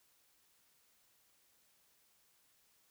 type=silence; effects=white hiss -72 dBFS RMS until 2.9 s